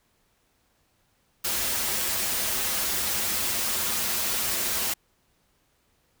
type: noise with comb filter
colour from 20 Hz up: white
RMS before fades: -27 dBFS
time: 1.44-4.94 s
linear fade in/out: 10 ms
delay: 6.8 ms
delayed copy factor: -0.85
effects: pink hiss -68 dBFS RMS until 6.2 s